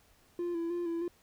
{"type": "tone with vibrato", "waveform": "triangle", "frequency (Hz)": 341.7, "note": "F4", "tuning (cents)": -38, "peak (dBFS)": -29, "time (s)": [0.39, 1.08], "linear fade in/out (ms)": 2, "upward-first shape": "square", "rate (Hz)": 3.2, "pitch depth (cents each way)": 33, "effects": ["tanh soft clip ceiling -25 dBFS", "pink hiss -65 dBFS RMS until 1.22 s"]}